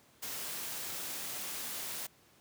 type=noise; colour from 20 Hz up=white; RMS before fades=-40 dBFS; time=0.22-2.07 s; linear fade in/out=10 ms; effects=pink hiss -64 dBFS RMS until 2.4 s + high-pass 100 Hz 12 dB/octave